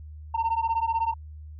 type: beating tone pair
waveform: sine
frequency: 903 / 919 Hz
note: A5 / A#5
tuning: +45 / -25 cents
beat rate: 16 Hz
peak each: -24 dBFS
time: 0.34-1.14 s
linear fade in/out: 10 ms
effects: tanh soft clip ceiling -20 dBFS + added 76 Hz sine -39 dBFS peak until 1.59 s